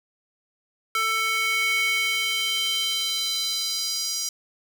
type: tone with high-pass filter sweep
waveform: square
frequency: 444.2 Hz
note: A4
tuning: 16 cents sharp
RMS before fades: -25 dBFS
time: 0.95-4.29 s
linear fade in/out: 2 ms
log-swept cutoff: 1600 to 5500 Hz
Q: 3.5
effects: none